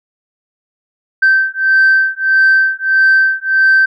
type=beating tone pair; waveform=sine; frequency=1553 / 1554.6 Hz; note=G6 / G6; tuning=-17 / -15 cents; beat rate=1.6 Hz; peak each=-10 dBFS; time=1.22-3.86 s; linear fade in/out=10 ms; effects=tanh soft clip ceiling -3 dBFS